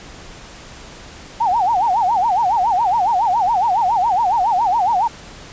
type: tone with vibrato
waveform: sine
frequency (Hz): 826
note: G#5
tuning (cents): -10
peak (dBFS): -13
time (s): 1.4-5.08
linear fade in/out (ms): 10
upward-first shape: sine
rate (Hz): 7.2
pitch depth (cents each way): 250
effects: pink hiss -38 dBFS RMS until 5.52 s + resampled to 16000 Hz